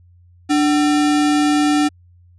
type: tone with sample-and-hold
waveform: sine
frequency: 295.2 Hz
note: D4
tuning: 9 cents sharp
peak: -12 dBFS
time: 0.49-1.89 s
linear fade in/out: 20 ms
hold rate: 1050 Hz
effects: added 88 Hz sine -46 dBFS peak until 2.38 s + resampled to 22050 Hz